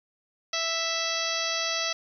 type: harmonic tone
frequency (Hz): 659.3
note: E5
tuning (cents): 0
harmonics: 1 / 2 / 3 / 4 / 5 / 6 / 7 / 8 / 9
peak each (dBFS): -35 / -35 / -35 / -35 / -35 / -35 / -35 / -35 / -35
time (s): 0.53-1.93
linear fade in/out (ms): 5
effects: 10-bit